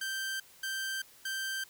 sawtooth tone bursts, 1565 Hz, G6, 3 cents flat, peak -30 dBFS, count 3, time 0.01-1.64 s, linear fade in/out 5 ms, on 390 ms, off 230 ms, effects white hiss -58 dBFS RMS until 1.69 s

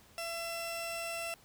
sawtooth tone pair together, 671.8 / 2687 Hz, E5 / E7, +33 / +33 cents, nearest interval 2 octaves, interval 2400 cents, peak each -35 / -36 dBFS, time 0.18-1.34 s, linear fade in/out 0 ms, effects pink hiss -61 dBFS RMS until 1.44 s

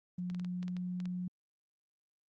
sine tone with pitch glide, 179 to 180.14 Hz, F3 to F#3, +43 to -46 cents, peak -35 dBFS, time 0.18-1.28 s, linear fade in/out 5 ms, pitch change +11 cents, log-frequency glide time 0.4-0.67 s
clicks, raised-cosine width 0.2 ms, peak -33 dBFS, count 9, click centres 0.3 / 0.347 / 0.397 / 0.447 / 0.629 / 0.681 / 0.767 / 1.002 / 1.056 s
effects Opus 32 kbps

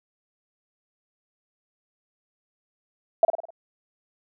sine tone with echo, 664 Hz, E5, 12 cents sharp, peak -11 dBFS, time 3.23-3.25 s, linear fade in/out 2 ms, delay 51 ms, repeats 5, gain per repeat -6 dB, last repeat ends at 3.505 s, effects none

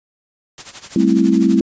white noise with tremolo, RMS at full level -31 dBFS, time 0.58-1.6 s, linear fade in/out 0 ms, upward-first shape sine, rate 12 Hz, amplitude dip 80%
sine chord, A minor seventh, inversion third, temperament equal with one note detuned, 196 / 220 / 263.1 / 329.6 Hz, G3 / A3 / C4 / E4, 0 / 0 / +10 / 0 cents, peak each -16 dBFS, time 0.96-1.61 s, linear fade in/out 2 ms
effects resampled to 16000 Hz

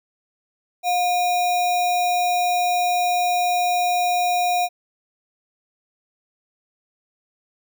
sine tone with sample-and-hold, 713 Hz, F5, 36 cents sharp, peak -17 dBFS, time 0.83-4.69 s, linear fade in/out 50 ms, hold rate 3150 Hz, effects none

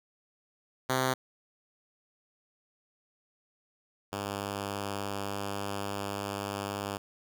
5% pulse tone pair in turn, 130 / 100.39 Hz, C3 / G2, -11 / +42 cents, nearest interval major third, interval 447 cents, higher first, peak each -15 / -22 dBFS, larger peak first, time 0.89-1.14 / 4.12-6.98 s, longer second, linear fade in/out 10 ms, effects none

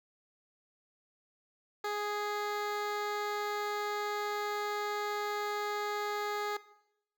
15% pulse tone with notch filter, 415.3 Hz, G#4, in tune, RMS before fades -35 dBFS, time 1.84-6.57 s, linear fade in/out 5 ms, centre 9900 Hz, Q 0.66, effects noise-tail reverb RT60 0.8 s tail -18 dB re dry

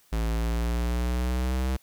square exponential sweep, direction up, 55 to 65.3 Hz, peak -25 dBFS, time 0.12-1.77 s, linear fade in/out 10 ms, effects white hiss -61 dBFS RMS until 1.82 s

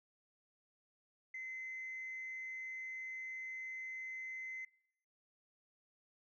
sine tone with amplitude modulation, 2057 Hz, C7, 30 cents flat, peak -40 dBFS, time 1.34-4.65 s, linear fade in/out 5 ms, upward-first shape sine, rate 240 Hz, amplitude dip 30%, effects noise-tail reverb RT60 0.7 s tail -23 dB re dry + tanh soft clip ceiling -38 dBFS

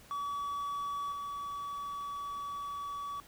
triangle tone with level steps, 1140 Hz, C#6, 48 cents sharp, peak -32 / -35 dBFS, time 0.11-3.2 s, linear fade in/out 0 ms, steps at 1.12 s, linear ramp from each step 2 ms, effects pink hiss -57 dBFS RMS until 3.27 s

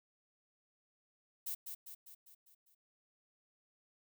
violet noise with echo, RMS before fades -40 dBFS, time 1.46-1.55 s, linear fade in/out 10 ms, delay 200 ms, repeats 6, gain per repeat -5 dB, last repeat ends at 2.75 s, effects none

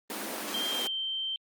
pink high-pass noise, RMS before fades -36 dBFS, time 0.1-0.87 s, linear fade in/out 0 ms, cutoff 200 Hz, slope 96 dB/octave
sine tone with pitch glide, 3178 to 3125 Hz, G7 to G7, +23 to -6 cents, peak -30 dBFS, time 0.54-1.36 s, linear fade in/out 2 ms, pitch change -29 cents, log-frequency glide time 0.75-0.93 s
effects Opus 24 kbps

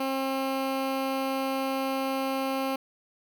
15% pulse tone with notch filter, 267.6 Hz, C4, 39 cents sharp, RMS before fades -29 dBFS, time 0-2.76 s, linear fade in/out 5 ms, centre 7200 Hz, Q 1, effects none

